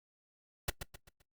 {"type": "noise with echo", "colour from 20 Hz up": "pink", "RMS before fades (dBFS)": -31, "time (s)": [0.68, 0.7], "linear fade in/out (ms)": 5, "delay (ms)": 130, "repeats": 4, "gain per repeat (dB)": -8, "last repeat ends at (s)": 1.22, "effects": ["noise-tail reverb RT60 0.1 s tail -20 dB re dry", "Opus 48 kbps"]}